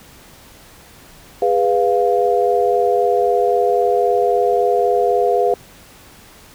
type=chord; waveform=sine; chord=F diminished; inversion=first; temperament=equal with one note detuned; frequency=410.1 / 493.9 / 698.5 Hz; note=Ab4 / Cb5 / F5; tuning=-22 / 0 / 0 cents; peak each=-17 dBFS; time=1.42-5.54 s; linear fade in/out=2 ms; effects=pink hiss -44 dBFS RMS until 6.54 s